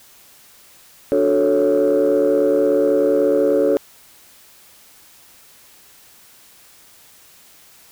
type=chord; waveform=sine; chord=D major seventh; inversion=none; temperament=equal; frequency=293.7 / 370 / 440 / 554.4 Hz; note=D4 / F#4 / A4 / C#5; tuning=0 / 0 / 0 / 0 cents; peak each=-19 / -20 / -16 / -16 dBFS; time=1.12-3.77 s; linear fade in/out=0 ms; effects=tanh soft clip ceiling -8 dBFS + white hiss -48 dBFS RMS until 7.91 s